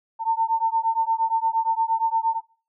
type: beating tone pair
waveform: sine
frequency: 898 / 906.6 Hz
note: A5 / A#5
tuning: +35 / -48 cents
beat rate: 8.6 Hz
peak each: -22 dBFS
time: 0.19-2.41 s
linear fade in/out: 50 ms
effects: noise-tail reverb RT60 0.4 s tail -21 dB re dry

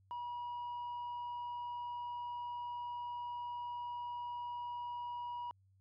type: tone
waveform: sine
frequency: 965 Hz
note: B5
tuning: 40 cents flat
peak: -37 dBFS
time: 0.11-5.51 s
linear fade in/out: 0 ms
effects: tanh soft clip ceiling -39 dBFS + added 96 Hz sine -66 dBFS peak until 5.8 s

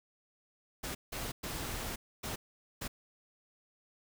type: noise bursts at uneven times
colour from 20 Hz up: pink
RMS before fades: -39 dBFS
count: 5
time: 0.83-0.95 / 1.12-1.32 / 1.43-1.96 / 2.23-2.36 / 2.81-2.88 s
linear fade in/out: 10 ms
effects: none

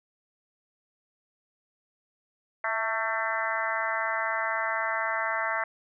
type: harmonic tone with a mistuned harmonic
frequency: 224 Hz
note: A3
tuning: 31 cents sharp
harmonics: 3 / 4 / 5 / 6 / 7 / 8 / 9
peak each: -34 / -34 / -34 / -34 / -34 / -34 / -34 dBFS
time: 2.64-5.64 s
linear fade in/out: 2 ms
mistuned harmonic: 3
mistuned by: -31 cents
effects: none

